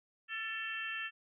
harmonic tone with a mistuned harmonic, 447.9 Hz, A4, 31 cents sharp, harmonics 3 / 4 / 5 / 6 / 7, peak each -46 / -40 / -51 / -41 / -47 dBFS, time 0.28-1.11 s, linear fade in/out 50 ms, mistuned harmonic 4, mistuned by -31 cents, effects none

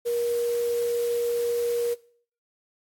sine tone in noise, 475 Hz, A#4, 33 cents sharp, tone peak -23 dBFS, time 0.05-1.95 s, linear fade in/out 20 ms, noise white, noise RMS -41 dBFS, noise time 0.05-1.95 s, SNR +15 dB, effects noise-tail reverb RT60 0.5 s tail -20 dB re dry + AAC 64 kbps

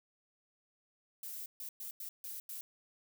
violet noise bursts at uneven times, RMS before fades -44 dBFS, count 6, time 1.23-1.46 / 1.6-1.69 / 1.8-1.91 / 2-2.09 / 2.24-2.4 / 2.49-2.61 s, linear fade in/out 2 ms, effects none

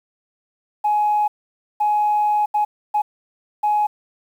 sine tone bursts at uneven times, 839 Hz, G#5, 17 cents sharp, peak -14 dBFS, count 5, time 0.84-1.28 / 1.8-2.46 / 2.54-2.65 / 2.94-3.02 / 3.63-3.87 s, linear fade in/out 10 ms, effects tanh soft clip ceiling -11 dBFS + 8-bit

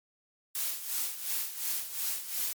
blue noise with tremolo, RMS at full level -31 dBFS, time 0.55-2.53 s, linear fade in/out 2 ms, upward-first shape sine, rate 2.8 Hz, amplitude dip 70%, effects MP3 96 kbps

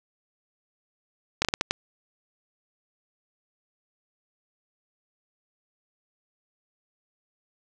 slowing click train, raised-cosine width 0.2 ms, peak -5 dBFS, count 6, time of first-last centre 1.42-1.71 s, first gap 28 ms, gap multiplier 1.37, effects none

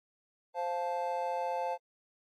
triangle chord, F major, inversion second, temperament just, 523.8 / 698.5 / 873.1 Hz, C5 / F5 / A5, +2 / 0 / -14 cents, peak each -34 / -35 / -33 dBFS, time 0.54-1.78 s, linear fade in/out 50 ms, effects AAC 64 kbps

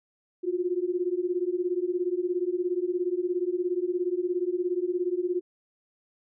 sine beating tone pair, 349.2 / 366.2 Hz, F4 / F#4, 0 / -18 cents, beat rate 17 Hz, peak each -28 dBFS, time 0.43-5.41 s, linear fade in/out 20 ms, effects none

